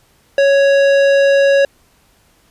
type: tone with tanh clipping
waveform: sine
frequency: 555 Hz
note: C#5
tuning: 2 cents sharp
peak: -10 dBFS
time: 0.38-1.65 s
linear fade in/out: 2 ms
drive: 15 dB
effects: pink hiss -54 dBFS RMS until 2.5 s + resampled to 32000 Hz